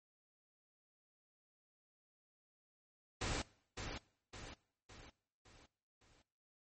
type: noise with echo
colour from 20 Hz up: pink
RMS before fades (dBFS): -39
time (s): 3.21-3.42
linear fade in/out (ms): 5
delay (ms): 560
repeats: 5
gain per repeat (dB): -6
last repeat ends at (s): 6.22
effects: noise-tail reverb RT60 0.7 s tail -23 dB re dry + MP3 32 kbps